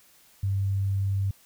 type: tone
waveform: sine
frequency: 98 Hz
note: G2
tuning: in tune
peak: -23 dBFS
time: 0.43-1.31 s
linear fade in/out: 5 ms
effects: white hiss -58 dBFS RMS until 1.45 s